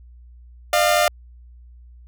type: tone pair together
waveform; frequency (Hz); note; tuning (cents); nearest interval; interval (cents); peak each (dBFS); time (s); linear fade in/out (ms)
sawtooth; 605 / 697.1; D#5 / F5; -49 / -3; major second; 246; -14; 0.73-1.08; 2
effects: added 60 Hz sine -42 dBFS peak until 2.07 s